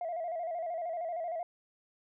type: tone with vibrato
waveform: sine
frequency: 677 Hz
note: E5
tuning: 46 cents sharp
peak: -32 dBFS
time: 0.01-1.43 s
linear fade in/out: 2 ms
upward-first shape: square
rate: 13 Hz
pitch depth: 70 cents each way
effects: tanh soft clip ceiling -30 dBFS